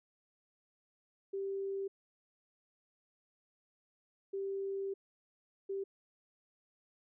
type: tone bursts at uneven times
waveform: sine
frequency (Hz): 391.5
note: G4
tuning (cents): -2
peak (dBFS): -35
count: 3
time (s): 1.33-1.88 / 4.33-4.94 / 5.69-5.84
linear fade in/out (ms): 10
effects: none